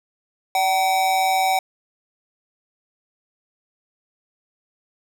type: tone with amplitude modulation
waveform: square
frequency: 761 Hz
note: F#5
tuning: 48 cents sharp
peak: -15 dBFS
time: 0.55-1.59 s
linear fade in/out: 2 ms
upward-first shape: sine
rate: 174 Hz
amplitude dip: 55%
effects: none